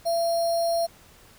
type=tone with sample-and-hold; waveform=sine; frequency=675 Hz; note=E5; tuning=41 cents sharp; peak=-21 dBFS; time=0.05-0.87 s; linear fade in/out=20 ms; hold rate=4900 Hz; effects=pink hiss -53 dBFS RMS until 1.38 s